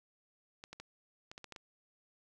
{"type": "clicks", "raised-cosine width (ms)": 0.2, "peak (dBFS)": -30, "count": 8, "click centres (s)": [0.639, 0.73, 0.8, 1.315, 1.379, 1.443, 1.523, 1.562], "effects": ["12-bit"]}